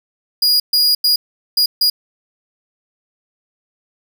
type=tone bursts at uneven times; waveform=45% pulse; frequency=4879 Hz; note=D#8; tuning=35 cents flat; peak=-10 dBFS; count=5; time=0.42-0.6 / 0.73-0.95 / 1.04-1.16 / 1.57-1.66 / 1.81-1.9 s; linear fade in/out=5 ms; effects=none